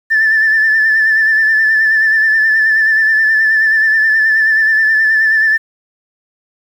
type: tone with vibrato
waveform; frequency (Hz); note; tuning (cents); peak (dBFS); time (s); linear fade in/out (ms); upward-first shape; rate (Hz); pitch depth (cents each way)
sine; 1760; A6; 0; -7; 0.1-5.58; 20; sine; 9.4; 37
effects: tanh soft clip ceiling -4 dBFS + 7-bit